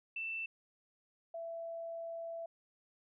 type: tone pair in turn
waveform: sine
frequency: 2666 / 666.5 Hz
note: E7 / E5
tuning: +19 / +19 cents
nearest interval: 2 octaves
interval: 2400 cents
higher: first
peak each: -37 / -40 dBFS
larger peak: first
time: 0.16-0.46 / 1.34-2.46 s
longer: second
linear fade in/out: 5 ms
effects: none